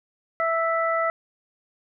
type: harmonic tone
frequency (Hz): 659.3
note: E5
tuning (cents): 0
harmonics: 1 / 2 / 3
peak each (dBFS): -24 / -24 / -29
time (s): 0.4-1.1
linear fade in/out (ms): 0
effects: none